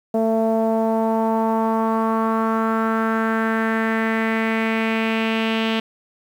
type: tone with low-pass filter sweep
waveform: sawtooth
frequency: 223.3 Hz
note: A3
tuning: 26 cents sharp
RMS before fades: -20 dBFS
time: 0.14-5.8 s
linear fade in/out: 5 ms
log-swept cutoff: 630 to 3100 Hz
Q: 3.4
effects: 8-bit